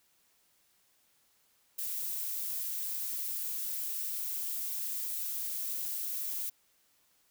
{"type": "noise", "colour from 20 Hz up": "violet", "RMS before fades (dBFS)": -36, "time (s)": [1.78, 6.5], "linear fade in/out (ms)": 10, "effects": ["white hiss -70 dBFS RMS until 7.3 s"]}